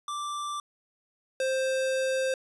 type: tone pair in turn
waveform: square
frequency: 1174.7 / 525.5 Hz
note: D6 / C5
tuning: 0 / +7 cents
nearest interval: octave + major second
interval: 1393 cents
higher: first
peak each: -32 / -26 dBFS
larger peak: second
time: 0.08-0.6 / 1.4-2.34 s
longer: second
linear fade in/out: 2 ms
effects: resampled to 24000 Hz